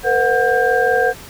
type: tone cluster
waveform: sine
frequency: 461.9 / 507 / 733 / 1593 Hz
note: A#4 / B4 / F#5 / G6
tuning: -16 / +45 / -16 / +27 cents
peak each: -18 dBFS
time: 0.03-1.14 s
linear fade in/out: 50 ms
effects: pink hiss -37 dBFS RMS until 1.29 s